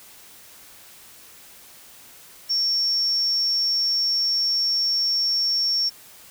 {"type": "tone", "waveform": "sine", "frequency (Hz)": 5480, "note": "F8", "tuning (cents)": -34, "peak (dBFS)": -19, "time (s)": [2.49, 5.9], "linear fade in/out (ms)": 20, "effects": ["white hiss -47 dBFS RMS until 6.3 s"]}